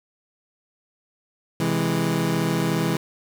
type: chord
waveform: 25% pulse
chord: C augmented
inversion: none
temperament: equal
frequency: 130.81 / 164.81 / 207.7 Hz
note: C3 / E3 / G#3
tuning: 0 / 0 / 0 cents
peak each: -24 / -19 / -23 dBFS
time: 1.6-2.97 s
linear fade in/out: 2 ms
effects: none